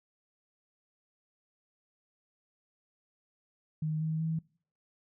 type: tone with pitch steps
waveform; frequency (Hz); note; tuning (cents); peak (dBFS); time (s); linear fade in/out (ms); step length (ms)
sine; 155.56 / 158.28 / 161.05; D#3 / D#3 / E3; 0 / +30 / -40; -29; 3.82-4.39; 5; 190
effects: noise-tail reverb RT60 0.5 s tail -24 dB re dry